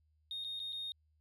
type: tone with dropouts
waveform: sine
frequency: 3700 Hz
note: A#7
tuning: 14 cents flat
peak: -37 dBFS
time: 0.31-0.92 s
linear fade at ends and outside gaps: 1 ms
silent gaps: 0.441-0.446 / 0.594-0.6 / 0.724-0.729 s
effects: tanh soft clip ceiling -36 dBFS + added 77 Hz sine -70 dBFS peak until 1.2 s